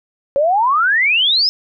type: exponential sweep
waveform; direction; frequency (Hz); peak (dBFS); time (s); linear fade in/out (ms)
sine; up; 540 to 5274; -11; 0.36-1.49; 0
effects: none